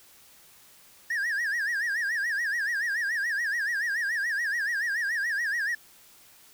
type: tone with vibrato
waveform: triangle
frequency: 1749 Hz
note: A6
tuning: 11 cents flat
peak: -24 dBFS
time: 1.1-5.75 s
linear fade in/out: 5 ms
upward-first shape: sine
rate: 7 Hz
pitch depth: 170 cents each way
effects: white hiss -55 dBFS RMS until 6.53 s